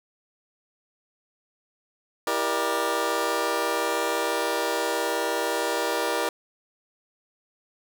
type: chord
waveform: 20% pulse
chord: E half-diminished seventh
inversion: none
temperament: just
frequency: 329.6 / 395.6 / 474.7 / 593.3 Hz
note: E4 / G4 / Bb4 / D5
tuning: 0 / +16 / +31 / +18 cents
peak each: -27 / -26 / -23 / -24 dBFS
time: 2.27-6.29 s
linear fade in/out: 2 ms
effects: none